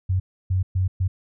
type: tone bursts at uneven times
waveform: sine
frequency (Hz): 93.1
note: F#2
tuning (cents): +11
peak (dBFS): -18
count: 4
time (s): 0.09-0.2 / 0.5-0.63 / 0.75-0.88 / 1-1.08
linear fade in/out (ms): 10
effects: none